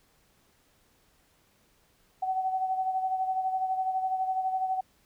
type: beating tone pair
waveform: sine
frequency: 753 / 765 Hz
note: F#5 / G5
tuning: +30 / -42 cents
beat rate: 12 Hz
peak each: -27 / -35 dBFS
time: 2.22-4.81 s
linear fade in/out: 10 ms
effects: pink hiss -66 dBFS RMS until 5.05 s